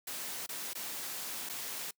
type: noise with dropouts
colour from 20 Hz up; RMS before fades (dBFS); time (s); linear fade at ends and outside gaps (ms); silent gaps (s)
white; -40; 0.07-1.91; 5; 0.464-0.49 / 0.734-0.751 / 1.491-1.495
effects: noise-tail reverb RT60 0.1 s tail -25 dB re dry + high-pass 150 Hz 12 dB/octave